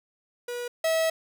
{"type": "tone pair in turn", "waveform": "45% pulse", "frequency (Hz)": [484.8, 647.1], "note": ["B4", "E5"], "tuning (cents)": [-32, -32], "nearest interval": "perfect fourth", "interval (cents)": 500, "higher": "second", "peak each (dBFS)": [-31, -22], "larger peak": "second", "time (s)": [[0.48, 0.68], [0.84, 1.1]], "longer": "second", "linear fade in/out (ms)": 5, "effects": []}